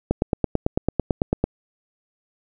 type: click train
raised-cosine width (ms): 2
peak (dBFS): -5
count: 13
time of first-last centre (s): 0.11-1.44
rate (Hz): 9.02
effects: none